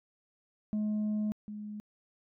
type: tone pair in turn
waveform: sine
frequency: 212 / 209.9 Hz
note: G#3 / G#3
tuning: +36 / +19 cents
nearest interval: unison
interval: 17 cents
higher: first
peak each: -26 / -38 dBFS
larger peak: first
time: 0.73-1.32 / 1.48-1.8 s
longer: first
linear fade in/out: 0 ms
effects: tanh soft clip ceiling -28 dBFS